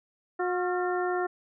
harmonic tone with a mistuned harmonic, 360.6 Hz, F#4, 45 cents flat, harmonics 1 / 2 / 3 / 4 / 5, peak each -28 / -31 / -38 / -35 / -39 dBFS, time 0.39-1.27 s, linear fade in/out 10 ms, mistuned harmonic 4, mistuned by -71 cents, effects none

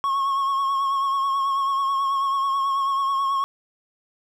triangle tone with vibrato, 1094 Hz, C#6, 23 cents flat, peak -18 dBFS, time 0.04-3.44 s, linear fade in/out 0 ms, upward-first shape triangle, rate 9.2 Hz, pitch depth 40 cents each way, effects none

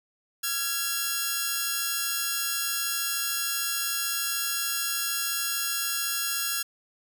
5% pulse tone pair together, 1372.1 / 1661.2 Hz, F6 / G#6, -31 / 0 cents, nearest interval minor third, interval 331 cents, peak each -18 dBFS, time 0.43-6.63 s, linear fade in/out 10 ms, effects none

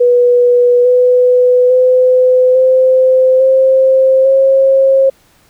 sine tone with pitch steps, 488.5 / 497.9 / 507.5 / 517.2 / 527.2 / 537.3 Hz, B4 / B4 / B4 / C5 / C5 / C5, -19 / +14 / +47 / -20 / +13 / +46 cents, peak -5 dBFS, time 0-5.1 s, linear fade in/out 10 ms, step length 850 ms, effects pink hiss -50 dBFS RMS until 5.49 s

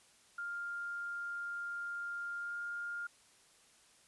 sine tone with pitch glide, 1401 to 1409.1 Hz, F6 to F6, +5 to +15 cents, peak -38 dBFS, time 0.38-3.07 s, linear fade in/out 5 ms, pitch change +10 cents, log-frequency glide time 2.38-2.55 s, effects white hiss -65 dBFS RMS until 4.07 s + resampled to 24000 Hz

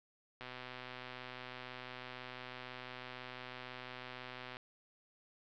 click train, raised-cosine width 0.3 ms, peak -30 dBFS, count 525, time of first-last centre 0.41-4.569 s, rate 126 Hz, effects low-pass 5000 Hz 12 dB/octave

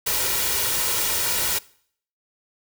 white noise with comb filter, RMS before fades -23 dBFS, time 0.06-1.59 s, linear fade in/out 10 ms, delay 2.1 ms, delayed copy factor +0.55, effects noise-tail reverb RT60 0.6 s tail -22 dB re dry

